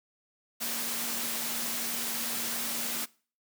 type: tone in noise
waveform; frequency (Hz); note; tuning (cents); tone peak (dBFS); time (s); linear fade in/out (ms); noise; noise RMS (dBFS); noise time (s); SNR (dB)
sine; 233.1; A#3; 0; -44; 0.6-3.06; 20; white; -33; 0.6-3.06; -14
effects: noise-tail reverb RT60 0.4 s tail -22 dB re dry + high-pass 150 Hz 12 dB/octave